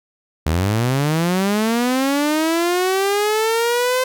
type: linear sweep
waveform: sawtooth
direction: up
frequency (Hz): 74 to 517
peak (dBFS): -12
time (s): 0.46-4.04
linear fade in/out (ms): 5
effects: none